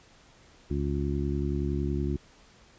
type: harmonic tone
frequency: 70.7 Hz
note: C#2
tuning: 35 cents sharp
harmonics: 1 / 2 / 3 / 4 / 5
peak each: -30 / -32 / -35 / -35 / -34 dBFS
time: 0.7-2.17 s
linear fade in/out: 10 ms
effects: pink hiss -57 dBFS RMS until 2.78 s + resampled to 16000 Hz